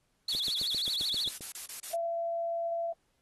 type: tone with vibrato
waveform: sine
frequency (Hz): 3872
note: B7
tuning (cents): -35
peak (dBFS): -29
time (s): 0.28-1.29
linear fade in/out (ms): 5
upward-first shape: sine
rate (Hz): 13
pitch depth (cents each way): 260
type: noise bursts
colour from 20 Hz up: blue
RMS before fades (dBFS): -39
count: 12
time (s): 0.29-1.94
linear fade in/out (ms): 2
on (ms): 110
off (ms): 30
type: click train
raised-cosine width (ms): 2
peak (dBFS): -33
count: 9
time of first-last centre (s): 0.35-1.408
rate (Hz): 7.56
type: tone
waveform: sine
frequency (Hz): 675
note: E5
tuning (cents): +41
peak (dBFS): -30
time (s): 1.93-2.93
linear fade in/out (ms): 5
effects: pink hiss -75 dBFS RMS until 3.21 s + AAC 32 kbps